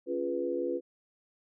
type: chord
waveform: sine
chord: C# dominant seventh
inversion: none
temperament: equal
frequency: 277.2 / 349.2 / 415.3 / 493.9 Hz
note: C#4 / E#4 / G#4 / B4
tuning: 0 / 0 / 0 / 0 cents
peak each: -37 / -33 / -39 / -33 dBFS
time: 0.06-0.81 s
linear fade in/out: 50 ms
effects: none